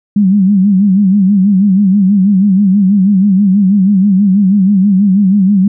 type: tone with vibrato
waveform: sine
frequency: 196 Hz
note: G3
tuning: in tune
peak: -5 dBFS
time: 0.16-5.68 s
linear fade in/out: 5 ms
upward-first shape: sine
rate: 6.2 Hz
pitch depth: 110 cents each way
effects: none